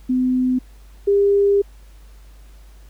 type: tone pair in turn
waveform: sine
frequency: 254.5 / 401.4 Hz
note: C4 / G4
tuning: -48 / +41 cents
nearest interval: minor sixth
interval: 789 cents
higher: second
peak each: -15 / -12 dBFS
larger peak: second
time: 0.09-0.59 / 1.07-1.62 s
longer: second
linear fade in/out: 10 ms
effects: added 50 Hz sine -41 dBFS peak until 2.89 s + pink hiss -55 dBFS RMS until 2.89 s